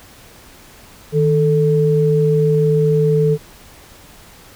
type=tone pair together; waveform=sine; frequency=155.56 / 440 Hz; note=D#3 / A4; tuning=0 / 0 cents; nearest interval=octave + tritone; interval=1800 cents; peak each=-14 dBFS; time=1.12-3.38 s; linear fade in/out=50 ms; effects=pink hiss -43 dBFS RMS until 4.55 s